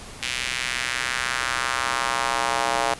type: tone with high-pass filter sweep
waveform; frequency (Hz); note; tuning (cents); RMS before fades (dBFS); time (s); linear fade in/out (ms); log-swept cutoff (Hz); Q
square; 62.8; B1; +30; -25; 0.22-2.94; 5; 2500 to 720; 1.7
effects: pink hiss -40 dBFS RMS until 2.99 s + resampled to 24000 Hz